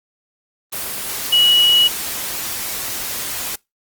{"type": "tone in noise", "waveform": "sine", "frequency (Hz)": 2919, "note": "F#7", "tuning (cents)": -24, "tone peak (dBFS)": -10, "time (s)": [1.32, 1.88], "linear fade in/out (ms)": 10, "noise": "white", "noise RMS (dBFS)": -25, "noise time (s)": [0.72, 3.56], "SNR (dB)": 12, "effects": ["noise-tail reverb RT60 0.2 s tail -24 dB re dry", "Opus 24 kbps"]}